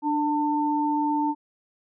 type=tone pair together; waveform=sine; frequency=296.2 / 896 Hz; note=D4 / A5; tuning=+15 / +31 cents; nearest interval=octave + perfect fifth; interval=1916 cents; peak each=-24 / -24 dBFS; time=0.02-1.35 s; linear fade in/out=50 ms; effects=none